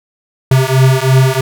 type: beating tone pair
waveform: square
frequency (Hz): 130 / 133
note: C3 / C3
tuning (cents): -11 / +29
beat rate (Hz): 3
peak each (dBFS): -11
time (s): 0.51-1.41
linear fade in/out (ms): 5
effects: none